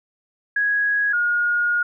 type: tone pair in turn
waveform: sine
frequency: 1661.2 / 1432.7 Hz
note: G#6 / F6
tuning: 0 / +44 cents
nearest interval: minor third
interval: 256 cents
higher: first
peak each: -17 dBFS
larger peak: neither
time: 0.56-1.13 / 1.13-1.83 s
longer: second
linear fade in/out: 5 ms
effects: none